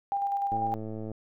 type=tone with tremolo; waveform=sine; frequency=799 Hz; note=G5; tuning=33 cents sharp; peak=-25 dBFS; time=0.12-0.74 s; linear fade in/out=0 ms; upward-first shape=square; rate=10 Hz; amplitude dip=30%
type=click train; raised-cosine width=2 ms; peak=-25 dBFS; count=66; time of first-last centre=0.52-1.116 s; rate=109 Hz
effects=none